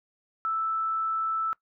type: tone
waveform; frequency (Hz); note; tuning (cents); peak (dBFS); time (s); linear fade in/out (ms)
sine; 1318.5; E6; 0; -25; 0.45-1.53; 0
effects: noise-tail reverb RT60 0.1 s tail -21 dB re dry